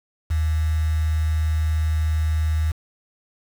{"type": "tone with quantisation", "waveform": "sine", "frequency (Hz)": 78.5, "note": "D#2", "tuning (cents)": 16, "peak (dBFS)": -18, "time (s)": [0.3, 2.72], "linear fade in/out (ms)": 10, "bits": 6, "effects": []}